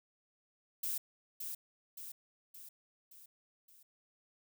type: noise with echo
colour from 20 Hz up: violet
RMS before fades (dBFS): -37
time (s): 0.83-0.98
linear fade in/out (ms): 5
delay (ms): 570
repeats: 5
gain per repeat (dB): -5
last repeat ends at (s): 3.83
effects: none